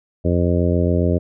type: harmonic tone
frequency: 87.31 Hz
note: F2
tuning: in tune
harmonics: 1 / 2 / 3 / 4 / 5 / 6 / 7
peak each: -18 / -21 / -23 / -24 / -25 / -26 / -26 dBFS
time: 0.24-1.19 s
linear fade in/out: 20 ms
effects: none